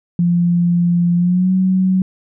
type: tone with pitch glide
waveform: sine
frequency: 173.5 to 187.03 Hz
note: F3 to F#3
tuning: -11 to +19 cents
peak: -11 dBFS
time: 0.19-2.02 s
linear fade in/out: 2 ms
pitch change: +130 cents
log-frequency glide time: 1.16-1.52 s
effects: none